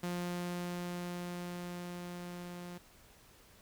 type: tone with level ramp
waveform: sawtooth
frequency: 176.3 Hz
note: F3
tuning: 17 cents sharp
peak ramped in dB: -31 to -40 dBFS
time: 0.03-2.78 s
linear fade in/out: 5 ms
effects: pink hiss -61 dBFS RMS until 3.61 s